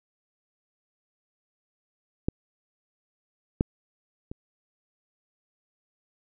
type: clicks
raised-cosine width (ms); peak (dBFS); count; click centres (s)
3; -11 / -8 / -23; 3; 2.285 / 3.609 / 4.315
effects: none